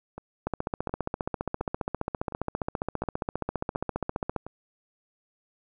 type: two click trains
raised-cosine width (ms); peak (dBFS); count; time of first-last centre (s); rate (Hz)
1; -24 / -14; 7 / 59; 0.18-4.466 / 0.47-4.363; 1.4 / 14.9
effects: none